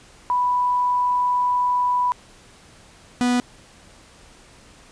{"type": "tone pair in turn", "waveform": ["sine", "45% pulse"], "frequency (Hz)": [987.8, 246], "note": ["B5", "B3"], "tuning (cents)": [0, -7], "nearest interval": "2 octaves", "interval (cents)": 2407, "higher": "first", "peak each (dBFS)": -17, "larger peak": "neither", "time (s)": [[0.3, 2.12], [3.21, 3.4]], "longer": "first", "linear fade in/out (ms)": 0, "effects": ["pink hiss -49 dBFS RMS until 4.91 s", "resampled to 22050 Hz"]}